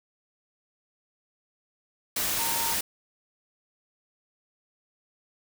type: tone in noise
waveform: sine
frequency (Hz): 920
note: A#5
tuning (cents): -23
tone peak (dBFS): -33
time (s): 2.39-2.74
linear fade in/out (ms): 5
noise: white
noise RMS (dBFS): -28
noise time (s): 2.16-2.81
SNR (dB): -8
effects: none